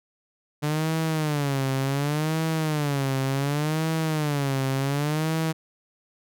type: tone with vibrato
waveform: sawtooth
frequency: 146.83 Hz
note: D3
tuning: in tune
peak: -19 dBFS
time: 0.62-5.53 s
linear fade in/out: 20 ms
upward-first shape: sine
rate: 0.68 Hz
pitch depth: 160 cents each way
effects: none